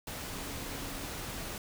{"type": "tone in noise", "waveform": "sine", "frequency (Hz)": 277.2, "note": "C#4", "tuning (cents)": 0, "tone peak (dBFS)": -47, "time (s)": [0.33, 1.06], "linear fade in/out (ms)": 2, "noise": "pink", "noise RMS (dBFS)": -40, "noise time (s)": [0.07, 1.58], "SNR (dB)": -10, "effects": []}